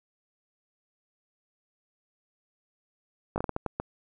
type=slowing click train; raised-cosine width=1 ms; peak=-15 dBFS; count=8; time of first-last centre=3.36-3.8 s; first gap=19 ms; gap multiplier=1.39; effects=none